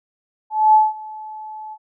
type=tone with ADSR envelope; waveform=sine; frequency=863 Hz; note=A5; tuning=34 cents flat; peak=-7 dBFS; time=0.5-1.78 s; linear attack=240 ms; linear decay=190 ms; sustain=-23 dB; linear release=55 ms; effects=none